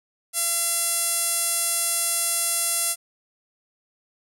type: tone with band-pass filter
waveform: sawtooth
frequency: 680 Hz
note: F5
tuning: 46 cents flat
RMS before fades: -24 dBFS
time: 0.33-2.96 s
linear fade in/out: 50 ms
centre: 10000 Hz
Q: 2.5
effects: none